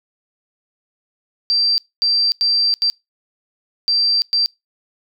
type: tone bursts at uneven times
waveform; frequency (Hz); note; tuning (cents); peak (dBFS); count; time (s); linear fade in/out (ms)
sine; 4699; D8; 0; -13; 6; 1.5-1.78 / 2.02-2.32 / 2.41-2.74 / 2.82-2.9 / 3.88-4.22 / 4.33-4.46; 0
effects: noise-tail reverb RT60 0.2 s tail -25 dB re dry